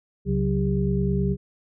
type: tone cluster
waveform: sine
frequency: 68.1 / 137.2 / 186.9 / 401.7 Hz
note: C#2 / C#3 / F#3 / G4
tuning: -30 / -17 / +18 / +42 cents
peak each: -27 / -25 / -24 / -28 dBFS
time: 0.25-1.37 s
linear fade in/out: 50 ms
effects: none